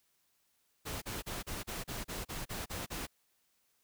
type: noise bursts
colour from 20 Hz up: pink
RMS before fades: -40 dBFS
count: 11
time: 0.85-3.07 s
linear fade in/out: 20 ms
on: 170 ms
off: 35 ms
effects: white hiss -75 dBFS RMS until 3.83 s